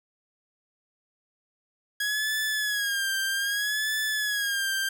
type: tone with vibrato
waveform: sawtooth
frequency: 1657 Hz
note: G#6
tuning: 4 cents flat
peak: -22 dBFS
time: 2-4.89 s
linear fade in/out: 5 ms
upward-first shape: sine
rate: 0.63 Hz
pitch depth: 86 cents each way
effects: none